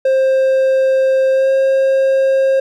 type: tone with pitch glide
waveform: triangle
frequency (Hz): 529 to 535.5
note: C5 to C5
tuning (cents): +19 to +40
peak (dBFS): -8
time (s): 0.05-2.6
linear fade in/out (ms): 5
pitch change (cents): +21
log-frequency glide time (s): 1.32-1.5
effects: none